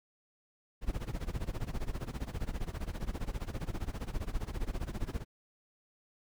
brown noise with tremolo, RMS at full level -33 dBFS, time 0.81-5.25 s, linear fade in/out 50 ms, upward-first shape sine, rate 15 Hz, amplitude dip 90%, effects none

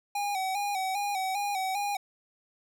square tone with vibrato, 786 Hz, G5, 4 cents sharp, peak -29 dBFS, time 0.15-1.97 s, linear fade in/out 5 ms, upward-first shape square, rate 2.5 Hz, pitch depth 63 cents each way, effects none

